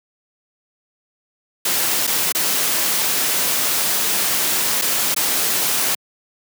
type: noise with dropouts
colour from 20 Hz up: white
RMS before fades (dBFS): -19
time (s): 1.65-5.95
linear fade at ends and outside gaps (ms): 5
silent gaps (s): 2.069-2.074 / 2.323-2.348 / 4.815-4.819 / 5.145-5.163
effects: high-pass 150 Hz 12 dB/octave